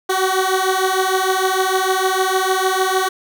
15% pulse beating tone pair, 373.9 / 380.5 Hz, F#4 / F#4, +18 / +48 cents, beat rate 6.6 Hz, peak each -12 dBFS, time 0.09-3.09 s, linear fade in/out 10 ms, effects none

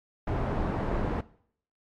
pink low-pass noise, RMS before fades -29 dBFS, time 0.27-1.21 s, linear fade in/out 5 ms, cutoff 1000 Hz, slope 12 dB/octave, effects noise-tail reverb RT60 0.6 s tail -19 dB re dry + MP3 64 kbps

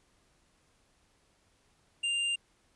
sine tone with hard clipping, 2794 Hz, F7, in tune, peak -30 dBFS, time 2.03-2.36 s, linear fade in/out 10 ms, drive 10 dB, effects pink hiss -69 dBFS RMS until 2.75 s + resampled to 24000 Hz

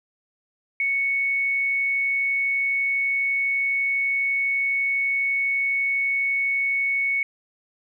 sine tone, 2217 Hz, C#7, in tune, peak -20 dBFS, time 0.8-7.23 s, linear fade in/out 2 ms, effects 10-bit

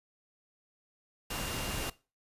sine tone in noise, 2794 Hz, F7, in tune, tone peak -44 dBFS, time 1.3-1.9 s, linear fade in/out 5 ms, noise pink, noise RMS -36 dBFS, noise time 1.3-1.9 s, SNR -11 dB, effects noise-tail reverb RT60 0.3 s tail -19 dB re dry + resampled to 32000 Hz

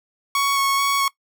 sawtooth tone with vibrato, 1108.7 Hz, C#6, in tune, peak -14 dBFS, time 0.35-1.08 s, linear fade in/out 2 ms, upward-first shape square, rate 2.3 Hz, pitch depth 10 cents each way, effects noise-tail reverb RT60 0.1 s tail -20 dB re dry

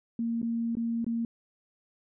sine tone with dropouts, 231.3 Hz, A#3, 13 cents flat, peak -27 dBFS, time 0.19-1.25 s, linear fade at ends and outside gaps 2 ms, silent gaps 0.417-0.428 / 0.753-0.769 / 1.045-1.065 s, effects none

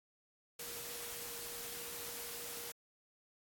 sine tone in noise, 473.2 Hz, A#4, 26 cents sharp, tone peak -54 dBFS, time 0.59-2.72 s, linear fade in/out 5 ms, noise white, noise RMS -45 dBFS, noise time 0.59-2.72 s, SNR -12 dB, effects AAC 64 kbps

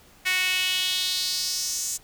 sawtooth tone with high-pass filter sweep, 369 Hz, F#4, 5 cents flat, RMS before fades -26 dBFS, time 0.25-1.98 s, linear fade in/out 20 ms, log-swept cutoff 2100 to 7200 Hz, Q 3.3, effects pink hiss -54 dBFS RMS until 2.03 s

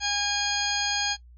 harmonic tone with a mistuned harmonic, 817 Hz, G#5, 29 cents flat, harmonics 1 / 2 / 3 / 4 / 5 / 6 / 8, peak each -32 / -32 / -32 / -32 / -32 / -32 / -32 dBFS, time 0-1.17 s, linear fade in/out 50 ms, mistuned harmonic 5, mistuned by +67 cents, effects noise-tail reverb RT60 0.1 s tail -18 dB re dry + added 60 Hz sine -47 dBFS peak until 1.37 s

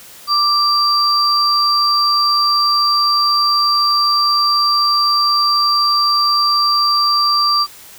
sine tone pair together, 1177 / 4708 Hz, D6 / D8, +3 / +3 cents, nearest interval 2 octaves, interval 2400 cents, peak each -14 dBFS, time 0.27-7.67 s, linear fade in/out 50 ms, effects white hiss -39 dBFS RMS until 7.98 s

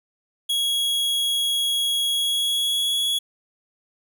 45% pulse tone with pitch glide, 3322 to 3359 Hz, G#7 to G#7, 0 to +19 cents, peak -20 dBFS, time 0.49-3.19 s, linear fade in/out 10 ms, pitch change +19 cents, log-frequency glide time 2.09-2.99 s, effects none

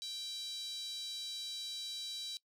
5% pulse tone with high-pass filter, 784 Hz, G5, in tune, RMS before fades -43 dBFS, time 0.02-2.37 s, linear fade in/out 0 ms, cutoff 3900 Hz, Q 7.1, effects noise-tail reverb RT60 0.1 s tail -20 dB re dry

